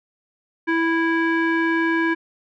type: tone with low-pass filter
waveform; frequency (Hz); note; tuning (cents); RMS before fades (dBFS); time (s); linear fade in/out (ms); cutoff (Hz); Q
square; 329.4; E4; -1; -20; 0.67-2.15; 20; 1900; 6.6
effects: none